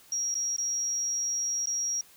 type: tone with dropouts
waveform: sine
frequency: 5660 Hz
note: F8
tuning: 22 cents sharp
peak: -27 dBFS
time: 0.12-2.01 s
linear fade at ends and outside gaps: 2 ms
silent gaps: 0.343-0.352 / 0.564-0.582 / 1.658-1.671 s
effects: white hiss -56 dBFS RMS until 2.16 s